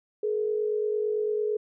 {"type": "tone pair together", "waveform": "sine", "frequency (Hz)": [424.8, 473.7], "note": ["G#4", "A#4"], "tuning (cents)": [39, 28], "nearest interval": "major second", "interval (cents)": 189, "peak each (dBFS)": [-25, -32], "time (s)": [0.23, 1.57], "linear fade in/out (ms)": 5, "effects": []}